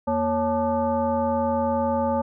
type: tone with frequency modulation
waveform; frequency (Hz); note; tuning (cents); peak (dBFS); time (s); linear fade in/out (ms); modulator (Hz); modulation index
sine; 554.4; C#5; 0; -20; 0.07-2.22; 10; 320; 1.3
effects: none